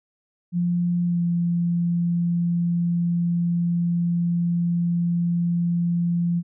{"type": "tone with pitch glide", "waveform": "sine", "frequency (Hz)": [174.61, 172.11], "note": ["F3", "F3"], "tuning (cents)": [0, -25], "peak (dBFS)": -19, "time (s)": [0.52, 6.43], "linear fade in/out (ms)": 50, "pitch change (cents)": -25, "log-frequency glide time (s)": [1.05, 1.21], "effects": []}